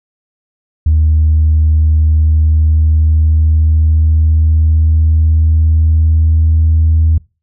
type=tone with pitch glide; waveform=sine; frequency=77.78 to 79.97 Hz; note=D#2 to D#2; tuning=0 to +48 cents; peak=-5 dBFS; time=0.86-7.18 s; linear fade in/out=5 ms; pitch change=+48 cents; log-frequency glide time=2.02-7.06 s; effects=noise-tail reverb RT60 0.3 s tail -24 dB re dry + tanh soft clip ceiling -3 dBFS